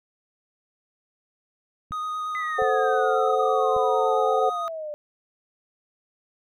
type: clicks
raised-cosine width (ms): 5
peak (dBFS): -28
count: 3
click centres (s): 1.91 / 2.621 / 3.765
type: tone with vibrato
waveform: triangle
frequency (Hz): 1244.5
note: D#6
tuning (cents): 0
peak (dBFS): -25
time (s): 1.92-4.68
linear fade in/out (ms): 0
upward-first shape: square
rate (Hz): 8.9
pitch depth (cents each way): 9
type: exponential sweep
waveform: sine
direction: down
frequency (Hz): 2027 to 587.3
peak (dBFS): -30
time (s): 2.35-4.94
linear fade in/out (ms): 0
type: chord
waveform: sine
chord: F# diminished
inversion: first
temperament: equal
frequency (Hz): 440 / 523.3 / 740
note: A4 / C5 / F#5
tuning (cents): 0 / 0 / 0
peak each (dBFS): -24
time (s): 2.58-4.5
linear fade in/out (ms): 10
effects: none